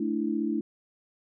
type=chord; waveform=sine; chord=A suspended fourth; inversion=none; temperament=equal; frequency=220 / 293.7 / 329.6 Hz; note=A3 / D4 / E4; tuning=0 / 0 / 0 cents; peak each=-30 dBFS; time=0-0.61 s; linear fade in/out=5 ms; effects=none